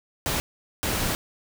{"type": "noise bursts at uneven times", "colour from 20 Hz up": "pink", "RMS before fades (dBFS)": -26, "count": 2, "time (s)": [[0.26, 0.4], [0.83, 1.15]], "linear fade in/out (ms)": 0, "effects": []}